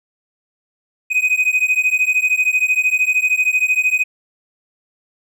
triangle beating tone pair, 2499 / 2512 Hz, D#7 / D#7, +7 / +16 cents, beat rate 13 Hz, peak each -15 dBFS, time 1.1-4.04 s, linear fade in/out 20 ms, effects none

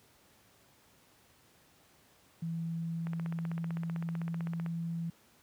sine tone with pitch glide, 165.6 to 167.23 Hz, E3 to E3, +8 to +25 cents, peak -33 dBFS, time 2.42-5.1 s, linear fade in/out 5 ms, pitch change +17 cents, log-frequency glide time 2.59-4.58 s
click train, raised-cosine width 0.5 ms, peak -29 dBFS, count 26, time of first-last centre 3.07-4.662 s, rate 15.7 Hz
effects pink hiss -64 dBFS RMS until 5.42 s + high-pass 80 Hz 12 dB/octave

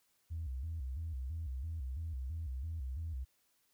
sine tone with vibrato, 72.7 Hz, D2, 17 cents flat, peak -36 dBFS, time 0.3-3.25 s, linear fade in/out 20 ms, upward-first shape square, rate 3 Hz, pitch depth 200 cents each way, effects tanh soft clip ceiling -33 dBFS + white hiss -75 dBFS RMS until 3.73 s

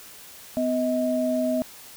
sine tone pair together, 251.9 / 634 Hz, B3 / D#5, +34 / +32 cents, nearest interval octave + major third, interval 1598 cents, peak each -24 dBFS, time 0.57-1.62 s, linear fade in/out 0 ms, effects white hiss -45 dBFS RMS until 1.96 s

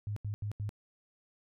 sine tone bursts, 103.83 Hz, G#2, in tune, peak -33 dBFS, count 4, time 0.07-0.692 s, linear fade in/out 0 ms, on 94 ms, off 82 ms, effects none

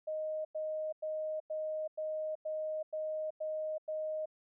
sine tone bursts, 622 Hz, D#5, 1 cent flat, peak -34 dBFS, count 9, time 0.07-4.258 s, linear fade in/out 10 ms, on 380 ms, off 96 ms, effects none

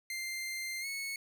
sawtooth tone with pitch glide, 2093 to 2202 Hz, C7 to C#7, 0 to -12 cents, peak -33 dBFS, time 0.1-1.16 s, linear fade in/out 2 ms, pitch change +88 cents, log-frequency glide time 0.81-0.86 s, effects none

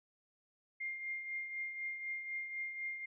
sine tone with tremolo, 2114 Hz, C7, 17 cents sharp, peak -36 dBFS, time 0.8-3.06 s, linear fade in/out 10 ms, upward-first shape triangle, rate 4 Hz, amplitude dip 60%, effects none

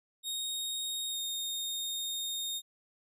sawtooth tone with pitch glide, 3729 to 3693 Hz, A#7 to A#7, 0 to -17 cents, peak -31 dBFS, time 0.23-2.62 s, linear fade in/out 50 ms, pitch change -17 cents, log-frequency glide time 1.08-1.18 s, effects none

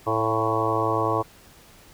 harmonic tone with a mistuned harmonic, 110.8 Hz, A2, 13 cents sharp, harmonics 1 / 3 / 4 / 5 / 6 / 7 / 8 / 9 / 10, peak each -30 / -29 / -28 / -30 / -30 / -32 / -32 / -29 / -27 dBFS, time 0.06-1.23 s, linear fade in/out 20 ms, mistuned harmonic 6, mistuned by +26 cents, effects pink hiss -51 dBFS RMS until 1.93 s

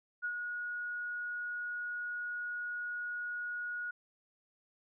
sine tone with ADSR envelope, 1450 Hz, F#6, 35 cents flat, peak -32 dBFS, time 0.22-3.91 s, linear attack 28 ms, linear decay 73 ms, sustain -4 dB, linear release 6 ms, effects none

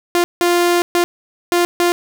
sawtooth tone bursts at uneven times, 349.2 Hz, F4, in tune, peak -8 dBFS, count 5, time 0.15-0.24 / 0.41-0.82 / 0.95-1.04 / 1.52-1.65 / 1.8-1.92 s, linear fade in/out 0 ms, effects none

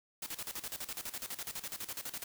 white noise with tremolo, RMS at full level -40 dBFS, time 0.22-2.24 s, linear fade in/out 5 ms, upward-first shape square, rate 12 Hz, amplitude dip 80%, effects none

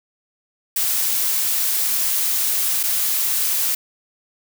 blue noise with dropouts, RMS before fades -20 dBFS, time 0.76-3.75 s, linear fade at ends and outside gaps 5 ms, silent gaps 2.831-2.835 s, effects none

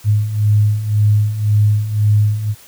sine beating tone pair, 103.83 / 105.73 Hz, G#2 / G#2, 0 / +31 cents, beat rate 1.9 Hz, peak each -17 / -12 dBFS, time 0.04-2.55 s, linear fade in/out 50 ms, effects white hiss -43 dBFS RMS until 2.67 s

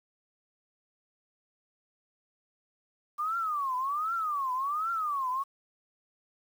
sine tone with vibrato, 1174.7 Hz, D6, in tune, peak -28 dBFS, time 3.18-5.44 s, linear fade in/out 20 ms, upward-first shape triangle, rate 1.3 Hz, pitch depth 290 cents each way, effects 9-bit

